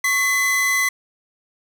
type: tone pair together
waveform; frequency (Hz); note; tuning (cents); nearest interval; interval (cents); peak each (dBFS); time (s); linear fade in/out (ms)
45% pulse; 1108.7 / 2019; C#6 / B6; 0 / +38; minor seventh; 1038; -26 / -17; 0.04-0.89; 5
effects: none